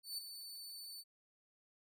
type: tone with ADSR envelope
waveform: sawtooth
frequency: 4507 Hz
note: C#8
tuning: 28 cents sharp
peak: -36 dBFS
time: 0.03-1.04 s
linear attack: 150 ms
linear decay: 9 ms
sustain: -9 dB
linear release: 41 ms
effects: none